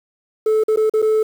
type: tone with dropouts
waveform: sine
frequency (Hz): 434.9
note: A4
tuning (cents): -20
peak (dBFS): -10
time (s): 0.46-1.23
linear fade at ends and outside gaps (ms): 5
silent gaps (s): 0.637-0.682 / 0.761-0.772 / 0.897-0.937 / 1.019-1.025
effects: tanh soft clip ceiling -12 dBFS + 7-bit